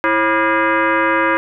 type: tone with frequency modulation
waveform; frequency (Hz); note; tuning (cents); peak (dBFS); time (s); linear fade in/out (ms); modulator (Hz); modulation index
sine; 330; E4; +2; -12; 0.04-1.37; 0; 435; 3.9
effects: none